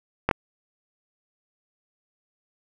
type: clicks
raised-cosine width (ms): 0.5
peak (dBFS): -5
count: 2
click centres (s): 0.29 / 0.312
effects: none